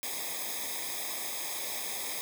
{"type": "noise with comb filter", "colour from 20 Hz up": "white", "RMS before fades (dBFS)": -36, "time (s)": [0.03, 2.21], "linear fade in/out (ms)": 0, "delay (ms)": 0.69, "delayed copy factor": -1, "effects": []}